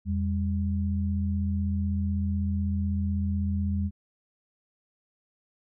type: tone pair together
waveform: sine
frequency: 83.99 / 200 Hz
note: E2 / G3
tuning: +33 / +35 cents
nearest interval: octave + minor third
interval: 1502 cents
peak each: -26 / -29 dBFS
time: 0.05-3.91 s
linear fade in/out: 50 ms
effects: none